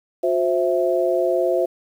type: tone cluster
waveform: sine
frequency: 360.7 / 524 / 662 Hz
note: F#4 / C5 / E5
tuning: -44 / +2 / +7 cents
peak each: -21 dBFS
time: 0.23-1.66 s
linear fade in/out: 10 ms
effects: 8-bit